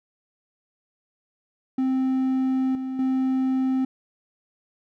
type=tone with level steps; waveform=triangle; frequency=261.6 Hz; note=C4; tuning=in tune; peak=-18 / -25 / -18 dBFS; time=1.78-3.85 s; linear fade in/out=5 ms; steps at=2.75 / 2.99 s; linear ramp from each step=2 ms; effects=none